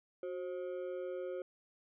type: ring-modulated tone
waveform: triangle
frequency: 450 Hz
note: A4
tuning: 39 cents sharp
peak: -33 dBFS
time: 0.23-1.42 s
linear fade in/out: 2 ms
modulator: 83.2 Hz
effects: resampled to 8000 Hz